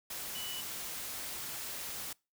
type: tone in noise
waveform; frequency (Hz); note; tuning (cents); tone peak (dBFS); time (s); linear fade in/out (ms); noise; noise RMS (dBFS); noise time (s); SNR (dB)
sine; 2960; F#7; 0; -41; 0.35-0.61; 5; white; -41; 0.1-2.13; -3
effects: noise-tail reverb RT60 0.3 s tail -26 dB re dry